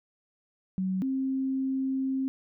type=tone pair in turn; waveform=sine; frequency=187.9 / 265.7 Hz; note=F#3 / C4; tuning=+27 / +27 cents; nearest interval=tritone; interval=600 cents; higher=second; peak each=-26 dBFS; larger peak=neither; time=0.78-1.02 / 1.02-2.28 s; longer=second; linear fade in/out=0 ms; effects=none